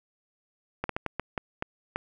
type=slowing click train; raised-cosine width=0.5 ms; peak=-14 dBFS; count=8; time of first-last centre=0.84-1.96 s; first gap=53 ms; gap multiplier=1.36; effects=none